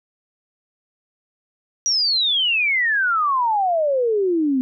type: exponential sweep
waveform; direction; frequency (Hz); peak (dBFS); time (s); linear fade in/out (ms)
sine; down; 5830 to 251.1; -16; 1.86-4.61; 0
effects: none